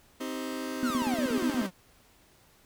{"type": "chord", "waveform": "sawtooth", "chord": "C minor", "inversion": "none", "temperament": "just", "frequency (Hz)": [261.6, 314, 392.4], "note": ["C4", "Eb4", "G4"], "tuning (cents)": [0, 16, 2], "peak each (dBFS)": [-31, -34, -37], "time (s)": [0.2, 1.67], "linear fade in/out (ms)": 10}
{"type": "exponential sweep", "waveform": "45% pulse", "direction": "down", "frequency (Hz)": [1568, 173.6], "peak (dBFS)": -32, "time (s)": [0.82, 1.71], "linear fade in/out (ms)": 50}
{"type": "tone bursts", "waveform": "sine", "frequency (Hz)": 248.8, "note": "B3", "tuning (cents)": 13, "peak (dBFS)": -26, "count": 7, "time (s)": [0.83, 1.616], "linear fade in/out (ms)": 0, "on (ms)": 72, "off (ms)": 47}
{"effects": ["pink hiss -61 dBFS RMS until 2.65 s"]}